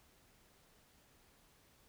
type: silence
effects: pink hiss -68 dBFS RMS until 1.88 s